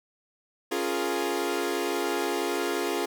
sawtooth chord, Bb minor seventh, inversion first, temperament equal, 277.2 / 349.2 / 415.3 / 466.2 Hz, Db4 / F4 / Ab4 / Bb4, 0 / 0 / 0 / 0 cents, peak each -30 / -26 / -27 / -31 dBFS, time 0.71-3.06 s, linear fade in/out 10 ms, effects none

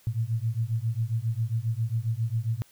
sine beating tone pair, 110.1 / 117.5 Hz, A2 / A#2, +2 / +14 cents, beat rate 7.4 Hz, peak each -28 dBFS, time 0.07-2.62 s, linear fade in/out 0 ms, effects white hiss -59 dBFS RMS until 2.71 s

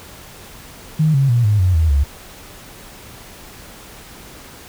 sine tone with pitch steps, 155.9 / 136.51 / 119.52 / 104.65 / 91.63 / 80.23 / 70.25 Hz, D#3 / C#3 / A#2 / G#2 / F#2 / E2 / C#2, +4 / -26 / +44 / +14 / -16 / -46 / +24 cents, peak -11 dBFS, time 0.99-2.04 s, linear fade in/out 10 ms, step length 150 ms, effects pink hiss -39 dBFS RMS until 4.68 s

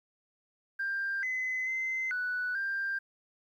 sine tone with pitch steps, 1589 / 2031 / 2064 / 1483 / 1587 Hz, G6 / B6 / C7 / F#6 / G6, +23 / +48 / -24 / +4 / +21 cents, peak -29 dBFS, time 0.79-2.99 s, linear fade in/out 10 ms, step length 440 ms, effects tanh soft clip ceiling -26 dBFS + 11-bit

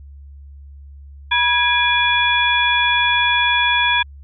sine tone cluster, 969 / 1654 / 2408 / 3394 Hz, B5 / G#6 / D7 / G#7, -33 / -8 / +43 / +37 cents, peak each -19 dBFS, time 1.31-4.03 s, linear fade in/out 10 ms, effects added 70 Hz sine -36 dBFS peak until 4.23 s

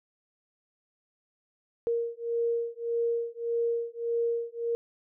sine beating tone pair, 466.2 / 467.9 Hz, A#4 / A#4, 0 / +6 cents, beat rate 1.7 Hz, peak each -30 dBFS, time 1.87-4.75 s, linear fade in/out 0 ms, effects none

